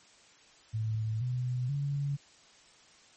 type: tone with pitch steps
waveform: sine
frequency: 110 / 124.91 / 141.83 Hz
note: A2 / B2 / C#3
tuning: 0 / +20 / +40 cents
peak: -29 dBFS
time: 0.73-2.17 s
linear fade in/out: 20 ms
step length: 480 ms
effects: white hiss -59 dBFS RMS until 3.16 s + MP3 32 kbps